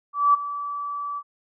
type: tone with ADSR envelope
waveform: sine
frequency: 1154 Hz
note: D6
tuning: 31 cents flat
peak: -12 dBFS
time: 0.13-1.23 s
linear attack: 210 ms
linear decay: 13 ms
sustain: -15 dB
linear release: 56 ms
effects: none